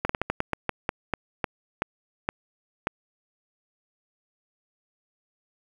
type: slowing click train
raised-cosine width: 0.5 ms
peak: -9 dBFS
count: 14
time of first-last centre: 0.05-2.871 s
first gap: 44 ms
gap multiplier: 1.24
effects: 7-bit